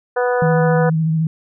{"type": "harmonic tone", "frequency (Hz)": 246.9, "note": "B3", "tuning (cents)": 0, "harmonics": [2, 3, 4, 5, 6, 7], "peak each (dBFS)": [-16, -22, -26, -29, -25, -31], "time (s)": [0.16, 0.9], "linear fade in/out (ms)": 10}
{"type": "tone with vibrato", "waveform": "sine", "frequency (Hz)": 159.9, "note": "D#3", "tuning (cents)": 48, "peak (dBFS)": -14, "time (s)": [0.42, 1.27], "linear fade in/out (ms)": 2, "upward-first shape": "sine", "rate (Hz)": 14, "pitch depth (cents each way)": 31}
{"effects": []}